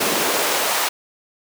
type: noise with high-pass filter sweep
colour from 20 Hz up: pink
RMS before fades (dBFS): -20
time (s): 0-0.89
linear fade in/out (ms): 10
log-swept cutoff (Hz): 290 to 780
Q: 1.1
effects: none